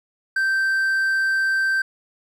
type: tone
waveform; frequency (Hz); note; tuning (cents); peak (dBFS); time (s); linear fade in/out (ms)
triangle; 1561; G6; -8; -16; 0.36-1.82; 5
effects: none